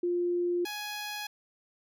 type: tone pair in turn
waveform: sine / 10% pulse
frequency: 351 / 834.8 Hz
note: F4 / G#5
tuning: +9 / +9 cents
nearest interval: octave + minor third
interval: 1500 cents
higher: second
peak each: -26 / -27 dBFS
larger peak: first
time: 0.03-0.65 / 0.65-1.27 s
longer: neither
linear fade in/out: 5 ms
effects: none